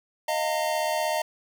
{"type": "chord", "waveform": "square", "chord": "Eb suspended second", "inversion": "none", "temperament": "equal with one note detuned", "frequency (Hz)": [622.3, 698.5, 908.9], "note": ["Eb5", "F5", "Bb5"], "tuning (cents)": [0, 0, -44], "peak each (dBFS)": [-28, -31, -30], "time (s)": [0.28, 1.22], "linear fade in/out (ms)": 5, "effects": []}